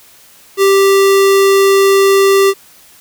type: tone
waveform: square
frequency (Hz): 392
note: G4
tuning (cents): 0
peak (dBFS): -7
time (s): 0.57-2.54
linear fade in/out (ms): 50
effects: white hiss -43 dBFS RMS until 3 s